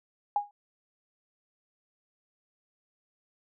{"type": "tone with exponential decay", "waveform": "sine", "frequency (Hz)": 821, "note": "G#5", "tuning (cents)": -20, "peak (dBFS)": -20, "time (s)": [0.36, 0.51], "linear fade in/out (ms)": 2, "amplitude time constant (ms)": 31, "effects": []}